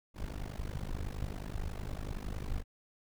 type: noise with amplitude modulation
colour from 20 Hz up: brown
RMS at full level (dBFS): -34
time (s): 0.14-2.64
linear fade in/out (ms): 50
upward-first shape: sine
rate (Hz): 50.9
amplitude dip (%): 95
effects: none